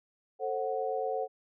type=chord; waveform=sine; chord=F# diminished; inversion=first; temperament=just; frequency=444 / 532.8 / 740 Hz; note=A4 / C5 / F#5; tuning=+16 / +31 / 0 cents; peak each=-34 dBFS; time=0.39-1.28 s; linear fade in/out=50 ms; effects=none